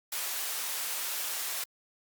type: high-pass noise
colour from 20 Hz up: white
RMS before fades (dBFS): -34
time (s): 0.12-1.64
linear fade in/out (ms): 5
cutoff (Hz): 600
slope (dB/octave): 12
effects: Opus 48 kbps